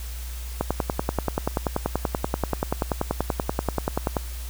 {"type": "click train", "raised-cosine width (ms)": 1, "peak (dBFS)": -8, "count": 38, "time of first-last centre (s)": [0.61, 4.168], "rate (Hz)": 10.4, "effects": ["added 60 Hz sine -31 dBFS peak until 4.49 s", "white hiss -42 dBFS RMS until 4.49 s"]}